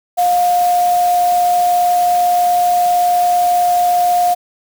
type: tone in noise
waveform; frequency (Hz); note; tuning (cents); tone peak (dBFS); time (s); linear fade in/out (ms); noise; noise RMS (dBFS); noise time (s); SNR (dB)
sine; 710; F5; +28; -10; 0.17-4.35; 20; white; -28; 0.17-4.35; +15
effects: none